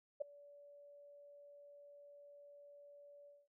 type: tone with ADSR envelope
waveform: sine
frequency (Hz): 575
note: D5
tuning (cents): -37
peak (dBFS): -34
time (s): 0.2-3.48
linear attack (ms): 15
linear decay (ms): 8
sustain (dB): -23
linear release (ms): 210
effects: none